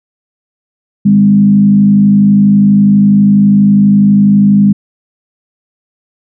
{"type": "tone with frequency modulation", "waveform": "sine", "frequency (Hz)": 201.7, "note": "G3", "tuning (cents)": 50, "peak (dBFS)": -3, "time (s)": [1.05, 4.73], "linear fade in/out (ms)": 10, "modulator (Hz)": 52.2, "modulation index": 0.54, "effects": []}